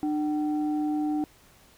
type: tone pair together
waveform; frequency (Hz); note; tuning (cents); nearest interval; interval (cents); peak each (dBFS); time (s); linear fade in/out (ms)
sine; 300.9 / 761; D4 / F#5; +42 / +48; octave + major third; 1606; -24 / -34; 0.03-1.24; 0
effects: tanh soft clip ceiling -18 dBFS + pink hiss -57 dBFS RMS until 1.77 s